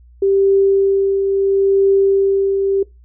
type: tone with tremolo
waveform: sine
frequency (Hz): 392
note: G4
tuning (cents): 0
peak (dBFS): -9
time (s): 0.22-2.83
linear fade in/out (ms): 5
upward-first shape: triangle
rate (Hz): 0.74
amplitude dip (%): 45
effects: noise-tail reverb RT60 0.2 s tail -22 dB re dry + added 60 Hz sine -42 dBFS peak until 3.04 s